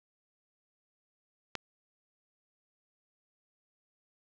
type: click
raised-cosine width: 0.2 ms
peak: -16 dBFS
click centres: 1.553 s
effects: low-pass 5000 Hz 12 dB/octave + 7-bit